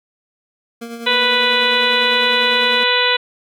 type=tone with tremolo; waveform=25% pulse; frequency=233.1 Hz; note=A#3; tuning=in tune; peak=-22 dBFS; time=0.81-2.84 s; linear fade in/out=10 ms; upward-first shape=triangle; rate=10 Hz; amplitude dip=55%
type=harmonic tone; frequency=493.9 Hz; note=B4; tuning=in tune; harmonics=1 / 2 / 3 / 4 / 5 / 6 / 7 / 8; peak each=-21 / -21 / -21 / -21 / -21 / -21 / -21 / -21 dBFS; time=1.06-3.17 s; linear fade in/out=10 ms
effects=none